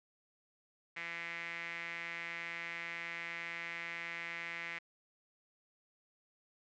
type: tone with band-pass filter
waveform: sawtooth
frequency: 169 Hz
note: E3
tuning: 43 cents sharp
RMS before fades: -43 dBFS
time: 0.96-4.79 s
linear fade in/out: 10 ms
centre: 2100 Hz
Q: 5.5
effects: resampled to 16000 Hz + 11-bit

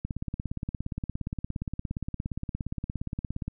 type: click train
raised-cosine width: 5 ms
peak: -19 dBFS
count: 60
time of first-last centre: 0.05-3.48 s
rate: 17.2 Hz
effects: none

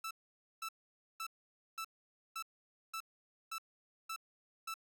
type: tone bursts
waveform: sawtooth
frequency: 1321 Hz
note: E6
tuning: 3 cents sharp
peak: -36 dBFS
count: 9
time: 0.04-4.741 s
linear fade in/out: 5 ms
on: 69 ms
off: 510 ms
effects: none

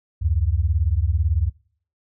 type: beating tone pair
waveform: sine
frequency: 71.4 / 89.4 Hz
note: D2 / F2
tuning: -48 / +41 cents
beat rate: 18 Hz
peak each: -20 dBFS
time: 0.21-1.5 s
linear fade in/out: 20 ms
effects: noise-tail reverb RT60 0.5 s tail -21 dB re dry

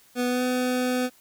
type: tone with pitch glide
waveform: 25% pulse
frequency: 246.9 to 251.4 Hz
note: B3 to B3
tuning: 0 to +31 cents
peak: -19 dBFS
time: 0.15-1.1 s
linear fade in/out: 50 ms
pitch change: +31 cents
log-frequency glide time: 0.27-0.43 s
effects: white hiss -57 dBFS RMS until 1.2 s

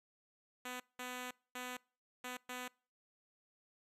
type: tone bursts at uneven times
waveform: 5% pulse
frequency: 250 Hz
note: B3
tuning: 21 cents sharp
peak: -31 dBFS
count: 5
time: 0.65-0.8 / 0.99-1.31 / 1.55-1.77 / 2.24-2.37 / 2.49-2.68 s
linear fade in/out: 5 ms
effects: noise-tail reverb RT60 0.4 s tail -26 dB re dry + resampled to 32000 Hz

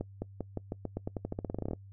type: accelerating click train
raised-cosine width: 2 ms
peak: -21 dBFS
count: 21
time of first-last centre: 0.01-1.733 s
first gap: 210 ms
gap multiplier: 0.89
effects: noise-tail reverb RT60 0.1 s tail -23 dB re dry + added 98 Hz sine -48 dBFS peak until 1.92 s

